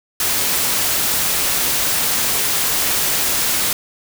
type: noise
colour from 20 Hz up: white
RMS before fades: -18 dBFS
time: 0.2-3.73 s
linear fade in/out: 2 ms
effects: none